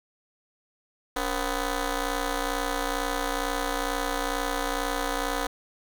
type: ring-modulated tone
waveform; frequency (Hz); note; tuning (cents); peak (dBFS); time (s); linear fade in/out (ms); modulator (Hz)
10% pulse; 253.1; B3; +43; -15; 1.16-5.47; 5; 222
effects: none